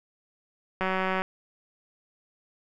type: click train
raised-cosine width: 0.5 ms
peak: -13 dBFS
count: 78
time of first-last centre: 0.81-1.22 s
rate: 188 Hz
effects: none